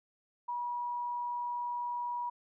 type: tone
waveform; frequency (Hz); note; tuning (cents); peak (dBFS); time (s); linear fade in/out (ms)
sine; 966; B5; -39; -33; 0.48-2.3; 10
effects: none